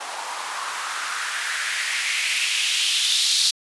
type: noise with band-pass filter sweep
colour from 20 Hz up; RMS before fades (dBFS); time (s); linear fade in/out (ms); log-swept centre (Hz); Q
blue; -24; 0-3.51; 10; 800 to 4200; 2.8
effects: resampled to 24000 Hz